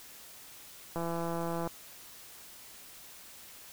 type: click train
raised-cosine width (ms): 1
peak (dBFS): -22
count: 121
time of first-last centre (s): 0.96-1.674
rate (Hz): 168
effects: white hiss -51 dBFS RMS until 3.72 s